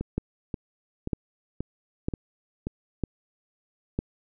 two click trains, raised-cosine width 3 ms, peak -13 / -17 dBFS, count 5 / 6, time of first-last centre 0.18-3.99 / 0.01-2.67 s, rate 1.05 / 1.88 Hz, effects none

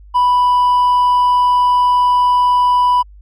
sine tone with hard clipping, 987.8 Hz, B5, in tune, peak -10 dBFS, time 0.14-3.03 s, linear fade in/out 20 ms, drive 2 dB, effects added 50 Hz sine -37 dBFS peak until 3.21 s

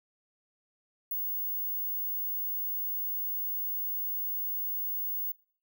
sine tone, 15630 Hz, B9, 19 cents flat, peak -30 dBFS, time 1.11-5.32 s, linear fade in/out 5 ms, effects noise-tail reverb RT60 0.5 s tail -25 dB re dry

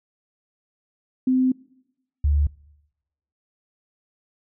sine tone pair in turn, 257.5 / 72.78 Hz, C4 / D2, -28 / -15 cents, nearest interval octave + minor seventh, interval 2187 cents, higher first, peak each -16 dBFS, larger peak neither, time 1.27-1.52 / 2.24-2.47 s, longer first, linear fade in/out 5 ms, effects noise-tail reverb RT60 0.9 s tail -23 dB re dry

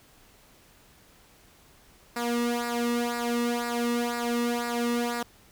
sawtooth tone with flanger, 238.3 Hz, A#3, 38 cents sharp, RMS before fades -28 dBFS, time 2.16-5.23 s, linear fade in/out 5 ms, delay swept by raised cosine 0.31 to 1.31 ms, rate 2 Hz, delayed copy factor -0.75, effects pink hiss -57 dBFS RMS until 5.51 s

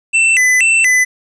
square tone with vibrato, 2318 Hz, D7, 23 cents flat, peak -9 dBFS, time 0.13-1.05 s, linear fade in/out 20 ms, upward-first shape square, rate 2.1 Hz, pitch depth 250 cents each way, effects resampled to 22050 Hz + 8-bit

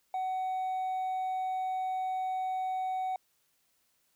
sine tone with hard clipping, 750 Hz, F#5, 23 cents sharp, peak -31 dBFS, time 0.14-3.16 s, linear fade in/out 2 ms, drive 2 dB, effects white hiss -73 dBFS RMS until 4.15 s

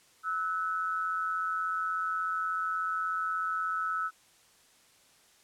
sine tone pair together, 1303.5 / 1480 Hz, E6 / F#6, -20 / 0 cents, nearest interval major second, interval 220 cents, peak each -30 / -35 dBFS, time 0.23-4.11 s, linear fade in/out 50 ms, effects white hiss -62 dBFS RMS until 5.43 s + low-pass 10000 Hz 12 dB/octave

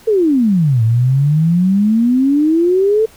sine exponential two-way sweep, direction down then up, 460 to 110 to 450 Hz, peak -9 dBFS, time 0.07-3.06 s, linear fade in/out 10 ms, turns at 0.83 s, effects pink hiss -44 dBFS RMS until 3.16 s

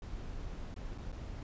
brown noise with dropouts, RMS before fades -42 dBFS, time 0.02-1.43 s, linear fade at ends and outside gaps 2 ms, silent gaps 0.742-0.762 / 0.978-0.982 / 1.119-1.126 s, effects resampled to 16000 Hz

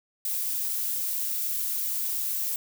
violet noise, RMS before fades -29 dBFS, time 0.25-2.56 s, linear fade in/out 2 ms, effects none

